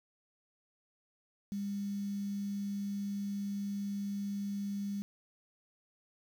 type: tone with quantisation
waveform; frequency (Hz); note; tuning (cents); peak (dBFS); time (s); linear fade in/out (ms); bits
sine; 200.8; G3; +42; -34; 1.52-5.02; 0; 9
effects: none